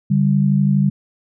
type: tone pair together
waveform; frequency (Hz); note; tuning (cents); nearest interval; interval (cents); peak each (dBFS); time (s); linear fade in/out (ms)
sine; 143.68 / 196; D3 / G3; -38 / 0; perfect fourth; 538; -15; 0.1-0.9; 10
effects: none